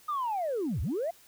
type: linear two-way sweep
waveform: sine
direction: down then up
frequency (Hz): 1244.5 to 58.2 to 710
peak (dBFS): -27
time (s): 0.08-1.11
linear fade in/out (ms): 10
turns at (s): 0.81
effects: tanh soft clip ceiling -25 dBFS + white hiss -58 dBFS RMS until 1.27 s